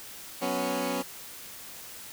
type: chord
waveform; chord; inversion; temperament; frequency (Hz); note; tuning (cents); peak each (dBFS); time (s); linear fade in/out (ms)
15% pulse; F# suspended fourth; none; equal; 185 / 246.9 / 277.2; F#3 / B3 / C#4; 0 / 0 / 0; -29 / -26 / -25; 0.41-1.03; 20
effects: white hiss -44 dBFS RMS until 2.12 s